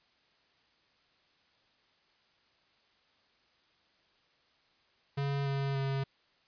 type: tone with pitch steps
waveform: square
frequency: 140 / 138.15 / 136.33 Hz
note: C#3 / C#3 / C#3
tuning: +18 / -6 / -28 cents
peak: -31 dBFS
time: 5.17-6.04 s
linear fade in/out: 10 ms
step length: 290 ms
effects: white hiss -69 dBFS RMS until 6.47 s + resampled to 11025 Hz